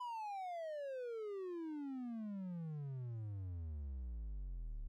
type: exponential sweep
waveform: triangle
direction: down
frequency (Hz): 1005 to 34.65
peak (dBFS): -40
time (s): 0-4.88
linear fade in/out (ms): 10
effects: none

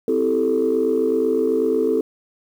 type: chord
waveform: sine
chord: A minor seventh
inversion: first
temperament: equal with one note detuned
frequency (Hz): 259.4 / 329.6 / 392 / 440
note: C4 / E4 / G4 / A4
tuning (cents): -15 / 0 / 0 / 0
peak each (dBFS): -23 / -23 / -23 / -18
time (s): 0.08-2.01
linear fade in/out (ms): 2
effects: tanh soft clip ceiling -9 dBFS + 8-bit

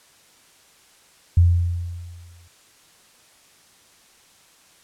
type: tone with exponential decay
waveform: sine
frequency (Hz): 86.6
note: F2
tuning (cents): -14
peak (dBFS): -9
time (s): 1.37-2.48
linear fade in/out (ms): 5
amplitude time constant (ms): 240
effects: white hiss -54 dBFS RMS until 4.83 s + low-pass 10000 Hz 12 dB/octave

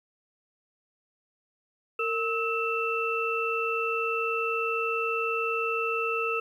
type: tone cluster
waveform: sine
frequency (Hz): 457.3 / 1297 / 2673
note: A#4 / E6 / E7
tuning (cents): -33 / -28 / +23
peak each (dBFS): -30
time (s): 1.99-6.4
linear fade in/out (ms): 5
effects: 10-bit

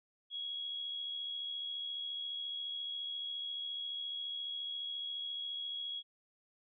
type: tone with amplitude modulation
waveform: sine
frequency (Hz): 3322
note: G#7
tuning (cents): 0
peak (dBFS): -36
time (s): 0.3-6.03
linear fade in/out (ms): 50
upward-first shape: sine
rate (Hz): 74.4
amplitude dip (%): 40
effects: none

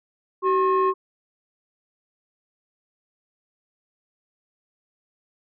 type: tone pair together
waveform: sine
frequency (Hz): 380.2 / 1075.4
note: F#4 / C6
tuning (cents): +47 / +47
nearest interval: octave + tritone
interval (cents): 1800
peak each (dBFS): -18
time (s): 0.42-0.94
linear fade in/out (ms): 50
effects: tanh soft clip ceiling -14 dBFS

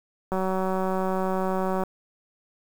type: click train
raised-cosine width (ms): 1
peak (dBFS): -14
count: 286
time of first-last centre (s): 0.32-1.836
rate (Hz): 188
effects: 7-bit

